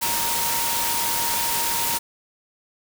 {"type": "tone in noise", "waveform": "sine", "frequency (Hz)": 932.3, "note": "A#5", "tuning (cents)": 0, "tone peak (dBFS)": -28, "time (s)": [0.01, 1.99], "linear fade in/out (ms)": 20, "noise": "white", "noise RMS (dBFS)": -24, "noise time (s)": [0.01, 1.99], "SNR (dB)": -7, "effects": []}